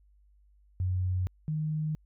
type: tone pair in turn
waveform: sine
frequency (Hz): 91.8 / 154.39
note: F#2 / D#3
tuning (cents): -13 / -13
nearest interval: major sixth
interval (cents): 900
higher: second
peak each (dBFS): -26 / -28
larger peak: first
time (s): 0.8-1.27 / 1.48-1.95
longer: neither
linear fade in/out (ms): 0
effects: added 50 Hz sine -59 dBFS peak until 2.05 s